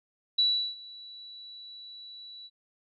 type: tone with ADSR envelope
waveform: sine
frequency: 3937 Hz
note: B7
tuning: 6 cents flat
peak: -20 dBFS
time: 0.38-2.5 s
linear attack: 9 ms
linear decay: 360 ms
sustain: -23 dB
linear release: 43 ms
effects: none